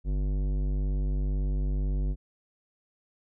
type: tone with tanh clipping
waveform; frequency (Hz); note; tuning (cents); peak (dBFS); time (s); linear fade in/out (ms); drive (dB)
sine; 49; G1; 0; -27; 0.04-2.16; 50; 15
effects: none